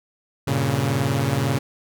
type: chord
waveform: sawtooth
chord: G diminished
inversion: none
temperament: equal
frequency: 98 / 116.54 / 138.59 Hz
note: G2 / Bb2 / Db3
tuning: 0 / 0 / 0 cents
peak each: -24 / -20 / -18 dBFS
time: 0.47-1.59 s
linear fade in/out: 10 ms
effects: none